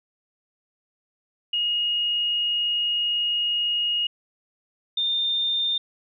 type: tone pair in turn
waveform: sine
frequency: 2871 / 3617 Hz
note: F7 / A7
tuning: +47 / +47 cents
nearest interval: major third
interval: 400 cents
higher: second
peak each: -21 dBFS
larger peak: neither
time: 1.53-4.07 / 4.97-5.78 s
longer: first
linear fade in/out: 5 ms
effects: none

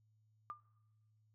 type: tone with exponential decay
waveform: sine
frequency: 1198 Hz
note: D6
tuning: 34 cents sharp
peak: -38 dBFS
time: 0.5-0.6 s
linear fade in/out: 0 ms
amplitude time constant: 21 ms
effects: noise-tail reverb RT60 1.0 s tail -21 dB re dry + added 108 Hz sine -70 dBFS peak until 1.34 s

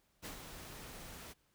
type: noise with ADSR envelope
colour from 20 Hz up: pink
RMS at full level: -44 dBFS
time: 0.22-1.34 s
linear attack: 35 ms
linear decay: 100 ms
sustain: -6 dB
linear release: 27 ms
effects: pink hiss -75 dBFS RMS until 1.54 s

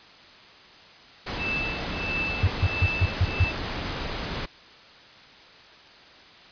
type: noise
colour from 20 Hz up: pink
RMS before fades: -31 dBFS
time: 1.26-4.46 s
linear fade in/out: 10 ms
type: tone with tremolo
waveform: sine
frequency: 2641 Hz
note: E7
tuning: 3 cents sharp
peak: -25 dBFS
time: 1.37-3.53 s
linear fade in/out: 50 ms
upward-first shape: triangle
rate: 1.5 Hz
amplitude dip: 100%
type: tone bursts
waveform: sine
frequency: 91 Hz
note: F#2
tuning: 28 cents flat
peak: -16 dBFS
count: 6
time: 2.43-3.444 s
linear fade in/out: 5 ms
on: 44 ms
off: 150 ms
effects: white hiss -49 dBFS RMS until 6.51 s + resampled to 11025 Hz

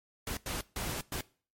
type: noise bursts at uneven times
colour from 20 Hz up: pink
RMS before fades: -36 dBFS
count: 4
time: 0.27-0.37 / 0.46-0.61 / 0.76-1.01 / 1.12-1.21 s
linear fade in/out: 2 ms
effects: noise-tail reverb RT60 0.4 s tail -21 dB re dry + MP3 64 kbps

